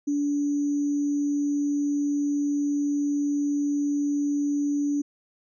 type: tone with sample-and-hold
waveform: sine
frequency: 288.7 Hz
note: D4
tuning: 30 cents flat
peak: -22 dBFS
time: 0.07-5.02 s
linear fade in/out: 10 ms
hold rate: 6300 Hz
effects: resampled to 16000 Hz